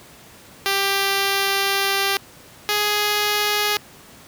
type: tone pair in turn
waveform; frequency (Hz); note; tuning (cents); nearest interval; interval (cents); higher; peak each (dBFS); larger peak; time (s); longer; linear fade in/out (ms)
5% pulse; 393.9 / 416.6; G4 / G#4; +8 / +5; minor second; 97; second; -7; neither; 0.66-2.17 / 2.69-3.77; first; 0
effects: pink hiss -45 dBFS RMS until 4.27 s + high-pass 80 Hz 12 dB/octave